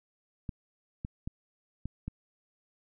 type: clicks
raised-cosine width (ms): 5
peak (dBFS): -23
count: 5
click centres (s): 0.492 / 1.049 / 1.275 / 1.856 / 2.08
effects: none